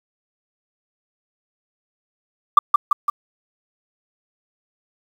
sine tone with echo, 1174.7 Hz, D6, in tune, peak -3 dBFS, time 2.57-2.59 s, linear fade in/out 5 ms, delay 170 ms, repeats 3, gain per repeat -4 dB, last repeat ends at 3.1 s, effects tanh soft clip ceiling -1 dBFS + 7-bit

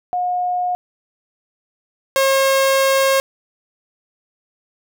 sine / sawtooth tone pair in turn, 720 / 539.4 Hz, F#5 / C#5, -47 / -47 cents, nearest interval perfect fourth, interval 500 cents, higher first, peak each -17 / -9 dBFS, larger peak second, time 0.13-0.75 / 2.16-3.2 s, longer second, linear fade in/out 0 ms, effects none

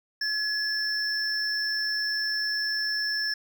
triangle tone pair together, 1700 / 5351 Hz, G#6 / E8, +40 / +25 cents, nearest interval octave + minor sixth, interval 1985 cents, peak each -27 dBFS, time 0.21-3.34 s, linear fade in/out 5 ms, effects none

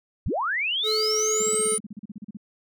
sine linear sweep, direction up, 30.87 to 9520 Hz, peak -23 dBFS, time 0.26-1.78 s, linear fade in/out 0 ms
square tone, 432.5 Hz, A4, 30 cents flat, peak -25 dBFS, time 0.83-1.79 s, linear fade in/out 50 ms
sine tone bursts, 208.2 Hz, G#3, 5 cents sharp, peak -33 dBFS, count 16, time 1.4-2.371 s, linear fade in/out 5 ms, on 26 ms, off 37 ms
effects none

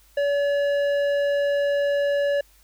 square tone with low-pass filter, 570 Hz, C#5, 48 cents sharp, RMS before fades -22 dBFS, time 0.17-2.41 s, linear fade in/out 5 ms, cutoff 2300 Hz, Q 0.59, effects added 50 Hz sine -56 dBFS peak until 2.63 s + white hiss -58 dBFS RMS until 2.63 s

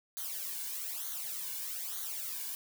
blue noise with flanger, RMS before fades -39 dBFS, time 0.17-2.55 s, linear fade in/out 0 ms, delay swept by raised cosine 0.38 to 1.58 ms, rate 1.1 Hz, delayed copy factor -0.8, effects none

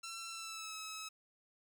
10% pulse tone with pitch glide, 1348 to 1290.1 Hz, E6 to E6, +38 to -38 cents, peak -35 dBFS, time 0.03-1.09 s, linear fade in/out 10 ms, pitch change -76 cents, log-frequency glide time 0.29-0.76 s, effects none

